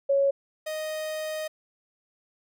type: tone pair in turn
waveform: sine / 45% pulse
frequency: 554.4 / 622.3 Hz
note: C#5 / D#5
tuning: 0 / 0 cents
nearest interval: major second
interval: 200 cents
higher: second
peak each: -19 / -30 dBFS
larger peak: first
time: 0.09-0.31 / 0.66-1.48 s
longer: second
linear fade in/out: 10 ms
effects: none